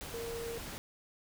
sine tone in noise, 463.9 Hz, A#4, 8 cents flat, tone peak -38 dBFS, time 0.14-0.58 s, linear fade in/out 0 ms, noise pink, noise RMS -44 dBFS, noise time 0.01-0.78 s, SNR +3 dB, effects none

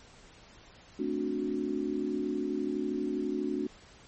sine chord, D dominant seventh, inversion second, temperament equal with one note detuned, 220 / 261.6 / 293.7 / 366.2 Hz, A3 / C4 / D4 / F#4, 0 / 0 / 0 / -18 cents, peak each -37 / -36 / -33 / -34 dBFS, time 0.99-3.67 s, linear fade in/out 5 ms, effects pink hiss -55 dBFS RMS until 4.07 s + MP3 32 kbps

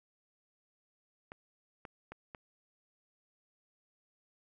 clicks, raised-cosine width 0.5 ms, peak -30 dBFS, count 4, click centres 1.319 / 1.852 / 2.12 / 2.348 s, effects none

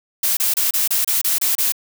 blue noise bursts, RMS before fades -18 dBFS, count 9, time 0.23-1.722 s, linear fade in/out 5 ms, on 140 ms, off 29 ms, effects none

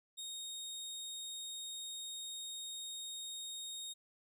25% pulse tone, 3722 Hz, A#7, 3 cents flat, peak -39 dBFS, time 0.17-3.94 s, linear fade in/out 20 ms, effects none

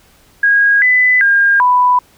sine tone with pitch steps, 1639 / 2002 / 1612 / 992 Hz, G#6 / B6 / G6 / B5, -23 / +23 / +48 / +7 cents, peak -7 dBFS, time 0.43-1.99 s, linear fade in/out 5 ms, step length 390 ms, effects pink hiss -49 dBFS RMS until 2.17 s

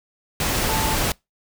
sine tone in noise, 880 Hz, A5, in tune, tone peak -25 dBFS, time 0.69-0.95 s, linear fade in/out 2 ms, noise pink, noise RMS -22 dBFS, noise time 0.4-1.12 s, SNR -6 dB, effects noise-tail reverb RT60 0.2 s tail -25 dB re dry

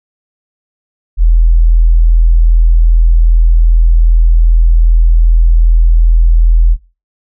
sine tone, 41.27 Hz, E1, 3 cents sharp, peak -3 dBFS, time 1.17-6.77 s, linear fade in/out 50 ms, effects noise-tail reverb RT60 0.3 s tail -19 dB re dry

